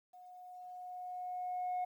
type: tone with level ramp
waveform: sine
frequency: 726 Hz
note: F#5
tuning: 33 cents flat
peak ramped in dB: -53 to -31 dBFS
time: 0.13-1.85 s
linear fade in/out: 10 ms
effects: tanh soft clip ceiling -32 dBFS + 12-bit

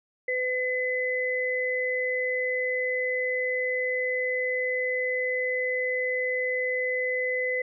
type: tone pair together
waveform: sine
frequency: 505 / 2020 Hz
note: B4 / B6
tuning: +39 / +39 cents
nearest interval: 2 octaves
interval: 2400 cents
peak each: -28 / -27 dBFS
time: 0.28-7.62 s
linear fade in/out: 5 ms
effects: none

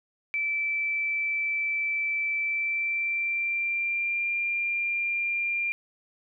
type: tone with pitch glide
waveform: sine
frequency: 2323 to 2390 Hz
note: D7 to D7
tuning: -20 to +30 cents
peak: -25 dBFS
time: 0.34-5.72 s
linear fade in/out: 0 ms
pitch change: +50 cents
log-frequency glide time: 2.38-4.3 s
effects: none

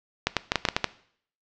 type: clicks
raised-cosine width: 0.2 ms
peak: -3 dBFS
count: 8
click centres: 0.27 / 0.367 / 0.519 / 0.557 / 0.652 / 0.687 / 0.765 / 0.843 s
effects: noise-tail reverb RT60 0.6 s tail -18 dB re dry + low-pass 5000 Hz 12 dB/octave

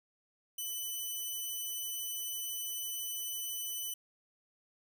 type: tone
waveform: 5% pulse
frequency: 2998 Hz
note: F#7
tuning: 22 cents sharp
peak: -28 dBFS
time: 0.58-3.94 s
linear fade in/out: 5 ms
effects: none

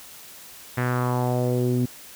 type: tone with low-pass filter sweep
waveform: sawtooth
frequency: 124.2 Hz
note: B2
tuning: 10 cents sharp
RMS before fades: -23 dBFS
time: 0.77-1.86 s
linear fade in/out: 10 ms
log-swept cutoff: 1900 to 270 Hz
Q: 2.8
effects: white hiss -44 dBFS RMS until 2.15 s

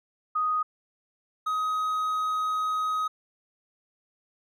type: tone pair in turn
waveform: sine / triangle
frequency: 1246 / 1260.5 Hz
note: D#6 / D#6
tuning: +2 / +22 cents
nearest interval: unison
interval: 20 cents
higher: second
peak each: -23 dBFS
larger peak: neither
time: 0.35-0.63 / 1.46-3.08 s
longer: second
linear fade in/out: 10 ms
effects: none

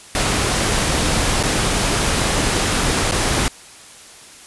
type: noise with dropouts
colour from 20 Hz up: pink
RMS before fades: -18 dBFS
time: 0.15-3.48 s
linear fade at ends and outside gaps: 0 ms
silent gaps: 1.428-1.436 / 3.111-3.121 s
effects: white hiss -41 dBFS RMS until 4.46 s + resampled to 24000 Hz

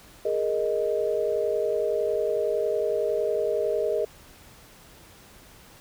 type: chord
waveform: sine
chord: Ab suspended second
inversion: none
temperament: equal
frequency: 415.3 / 466.2 / 622.3 Hz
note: Ab4 / Bb4 / Eb5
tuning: 0 / 0 / 0 cents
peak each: -27 dBFS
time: 0.25-4.05 s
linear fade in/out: 5 ms
effects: pink hiss -51 dBFS RMS until 5.8 s

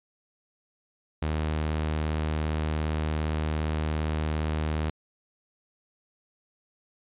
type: tone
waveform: sawtooth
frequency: 77.4 Hz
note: D#2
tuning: 9 cents flat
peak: -22 dBFS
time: 1.22-4.9 s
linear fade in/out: 5 ms
effects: resampled to 8000 Hz

